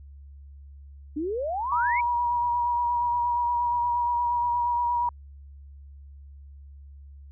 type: exponential sweep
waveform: sine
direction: up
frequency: 285.8 to 2349 Hz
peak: -26 dBFS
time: 1.16-2.01 s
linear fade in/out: 10 ms
type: tone with vibrato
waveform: sine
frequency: 960 Hz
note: B5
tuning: 49 cents flat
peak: -22 dBFS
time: 1.72-5.09 s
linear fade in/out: 2 ms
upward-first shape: sine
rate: 8.5 Hz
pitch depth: 20 cents each way
effects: added 70 Hz sine -43 dBFS peak until 7.31 s